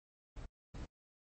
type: noise bursts at uneven times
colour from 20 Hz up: brown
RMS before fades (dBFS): -45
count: 2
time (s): 0.36-0.46 / 0.74-0.86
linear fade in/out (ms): 10
effects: noise-tail reverb RT60 0.1 s tail -26 dB re dry + MP3 32 kbps